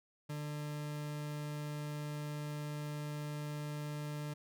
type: tone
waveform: 40% pulse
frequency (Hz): 148.6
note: D3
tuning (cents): +21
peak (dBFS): -38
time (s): 0.29-4.34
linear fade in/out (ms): 10
effects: none